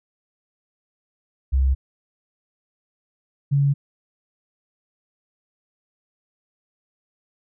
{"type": "tone pair in turn", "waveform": "sine", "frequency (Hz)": [66.4, 140.7], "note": ["C2", "C#3"], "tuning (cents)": [26, 26], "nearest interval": "octave + minor second", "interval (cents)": 1300, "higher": "second", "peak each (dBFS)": -15, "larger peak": "neither", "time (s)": [[1.52, 1.75], [3.51, 3.74]], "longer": "neither", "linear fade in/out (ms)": 20, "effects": []}